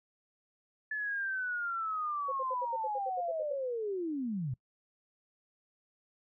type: linear sweep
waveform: sine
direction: down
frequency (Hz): 1734 to 116.54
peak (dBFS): -32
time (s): 0.91-4.54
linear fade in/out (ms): 5
type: tone bursts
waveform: sine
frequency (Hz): 523.3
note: C5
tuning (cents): 0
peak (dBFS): -35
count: 12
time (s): 2.28-3.542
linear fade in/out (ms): 10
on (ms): 41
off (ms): 70
effects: noise-tail reverb RT60 0.1 s tail -24 dB re dry